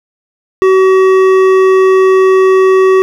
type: tone with hard clipping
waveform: sine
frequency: 378.5 Hz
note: F#4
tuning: 39 cents sharp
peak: -6 dBFS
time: 0.62-3.02 s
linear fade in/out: 0 ms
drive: 11 dB
effects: none